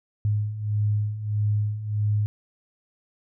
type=beating tone pair; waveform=sine; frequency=103.83 / 105.43 Hz; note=G#2 / G#2; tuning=0 / +27 cents; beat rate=1.6 Hz; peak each=-28 / -23 dBFS; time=0.25-2.26 s; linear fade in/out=0 ms; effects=none